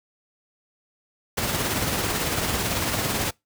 pink noise with tremolo, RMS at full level -23 dBFS, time 1.37-3.31 s, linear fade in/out 10 ms, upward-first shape triangle, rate 18 Hz, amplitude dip 40%, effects noise-tail reverb RT60 0.2 s tail -25 dB re dry + high-pass 60 Hz 12 dB/octave

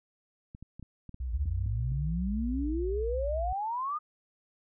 clicks, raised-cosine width 5 ms, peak -32 dBFS, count 9, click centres 0.549 / 0.626 / 0.796 / 0.827 / 1.093 / 1.144 / 1.457 / 1.661 / 1.919 s
sine tone with vibrato, 60.3 Hz, B1, 41 cents flat, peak -31 dBFS, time 1.2-3.53 s, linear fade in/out 5 ms, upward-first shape sine, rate 5.2 Hz, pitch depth 120 cents each way
sine exponential sweep, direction up, 69.3 to 1251 Hz, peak -30 dBFS, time 1.32-3.99 s, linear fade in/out 20 ms
effects none

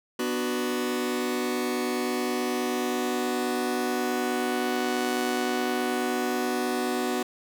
sawtooth chord, B minor, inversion none, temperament just, 246.9 / 296.3 / 370.4 Hz, B3 / D4 / F#4, 0 / +15 / +2 cents, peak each -25 / -30 / -25 dBFS, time 0.19-7.23 s, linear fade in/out 5 ms, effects none

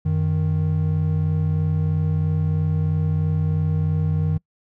triangle tone pair together, 92.5 / 155.56 Hz, F#2 / D#3, 0 / 0 cents, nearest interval major sixth, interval 900 cents, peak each -20 / -18 dBFS, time 0.05-4.38 s, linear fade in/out 10 ms, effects noise-tail reverb RT60 0.1 s tail -25 dB re dry

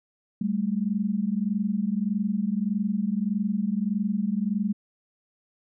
sine tone pair together, 194.95 / 216.6 Hz, G3 / A3, -9 / -27 cents, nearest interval major second, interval 182 cents, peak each -26 dBFS, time 0.41-4.73 s, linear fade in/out 5 ms, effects none

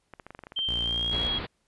clicks, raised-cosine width 0.5 ms, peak -27 dBFS, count 10, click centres 0.137 / 0.198 / 0.266 / 0.306 / 0.349 / 0.391 / 0.437 / 0.469 / 0.521 / 0.59 s
sine tone with pitch glide, 3139 to 3301 Hz, G7 to G#7, +2 to -11 cents, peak -26 dBFS, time 0.56-1.39 s, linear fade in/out 10 ms, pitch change +87 cents, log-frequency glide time 0.81-1.15 s
sawtooth tone, 58.8 Hz, A#1, 16 cents sharp, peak -30 dBFS, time 0.68-1.28 s, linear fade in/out 5 ms
pink low-pass noise, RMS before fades -35 dBFS, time 1.11-1.47 s, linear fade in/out 20 ms, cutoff 4500 Hz, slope 96 dB/octave
effects pink hiss -73 dBFS RMS until 1.67 s + resampled to 24000 Hz

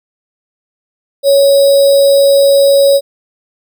sine tone with sample-and-hold, 556 Hz, C#5, 5 cents sharp, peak -4 dBFS, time 1.23-3.01 s, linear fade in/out 50 ms, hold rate 4410 Hz, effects none

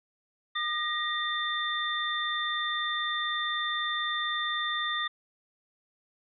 sine tone cluster, 1213 / 1884 / 3572 Hz, D#6 / A#6 / A7, -44 / +18 / +25 cents, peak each -33 / -32 / -32 dBFS, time 0.55-5.08 s, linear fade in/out 10 ms, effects none

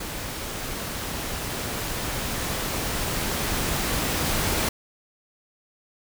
pink noise with level ramp, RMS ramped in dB -33 to -24 dBFS, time 0-4.69 s, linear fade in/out 5 ms, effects none

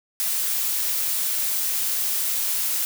blue noise, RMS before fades -24 dBFS, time 0.2-2.85 s, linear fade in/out 0 ms, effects none

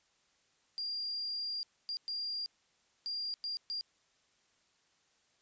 sine tone bursts at uneven times, 4788 Hz, D8, 33 cents sharp, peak -35 dBFS, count 6, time 0.78-1.63 / 1.89-1.97 / 2.08-2.46 / 3.06-3.34 / 3.44-3.57 / 3.7-3.81 s, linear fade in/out 0 ms, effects white hiss -72 dBFS RMS until 5.41 s + resampled to 16000 Hz

